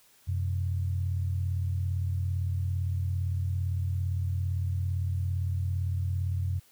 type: tone pair together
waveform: sine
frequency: 90.93 / 128.6 Hz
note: F#2 / C3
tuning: -30 / -30 cents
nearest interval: tritone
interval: 600 cents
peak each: -27 / -35 dBFS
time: 0.27-6.6 s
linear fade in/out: 20 ms
effects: white hiss -61 dBFS RMS until 6.71 s